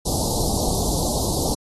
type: band-stop noise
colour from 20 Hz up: pink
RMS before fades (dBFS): -23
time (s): 0.05-1.55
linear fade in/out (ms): 10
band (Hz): 930 to 4000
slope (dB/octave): 48
effects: AAC 32 kbps